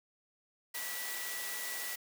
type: tone in noise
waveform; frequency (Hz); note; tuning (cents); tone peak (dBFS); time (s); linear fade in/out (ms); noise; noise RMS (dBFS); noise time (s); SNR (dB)
sine; 1951; B6; -22; -43; 0.74-1.96; 10; white; -40; 0.74-1.96; -6
effects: high-pass 400 Hz 12 dB/octave